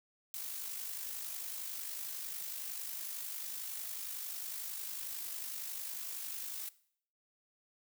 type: noise with amplitude modulation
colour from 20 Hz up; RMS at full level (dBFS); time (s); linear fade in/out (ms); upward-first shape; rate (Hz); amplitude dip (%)
blue; -40; 0.34-6.69; 0; sine; 51; 45
effects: noise-tail reverb RT60 0.6 s tail -19 dB re dry